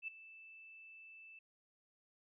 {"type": "tone with ADSR envelope", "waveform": "sine", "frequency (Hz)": 2641, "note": "E7", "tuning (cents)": 3, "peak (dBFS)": -38, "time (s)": [0.02, 1.39], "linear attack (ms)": 58, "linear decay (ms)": 8, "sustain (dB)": -16, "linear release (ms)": 4, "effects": []}